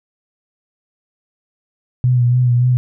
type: tone with vibrato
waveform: sine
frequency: 123.47 Hz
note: B2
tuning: in tune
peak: -10 dBFS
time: 2.04-2.77 s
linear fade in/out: 0 ms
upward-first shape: sine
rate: 3.5 Hz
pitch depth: 37 cents each way
effects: none